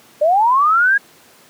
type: linear sweep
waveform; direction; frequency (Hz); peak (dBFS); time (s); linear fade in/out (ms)
sine; up; 576 to 1661.2; -10; 0.21-0.98; 10
effects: pink hiss -47 dBFS RMS until 1.49 s + high-pass 200 Hz 12 dB/octave